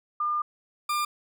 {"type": "tone pair in turn", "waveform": ["sine", "40% pulse"], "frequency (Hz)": [1204, 1198.7], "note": ["D6", "D6"], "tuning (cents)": [43, 35], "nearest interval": "unison", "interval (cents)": 8, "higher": "first", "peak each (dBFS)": -24, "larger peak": "neither", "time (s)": [[0.2, 0.42], [0.89, 1.05]], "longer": "first", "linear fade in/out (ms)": 5, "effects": []}